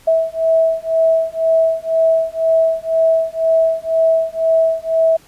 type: beating tone pair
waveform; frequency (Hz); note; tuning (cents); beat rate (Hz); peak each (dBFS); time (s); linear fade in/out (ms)
sine; 650 / 652; E5 / E5; -24 / -19; 2; -15; 0.07-5.17; 10
effects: pink hiss -48 dBFS RMS until 5.27 s + resampled to 32000 Hz